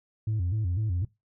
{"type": "tone with vibrato", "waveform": "sine", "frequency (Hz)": 98, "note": "G2", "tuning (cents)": 0, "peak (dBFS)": -23, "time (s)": [0.27, 1.05], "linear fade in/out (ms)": 5, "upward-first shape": "square", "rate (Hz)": 4, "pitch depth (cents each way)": 180, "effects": ["noise-tail reverb RT60 0.2 s tail -20 dB re dry", "tanh soft clip ceiling -23 dBFS"]}